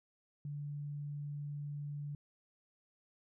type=tone; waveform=sine; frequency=145.4 Hz; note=D3; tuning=17 cents flat; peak=-39 dBFS; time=0.45-2.15 s; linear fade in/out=2 ms; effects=none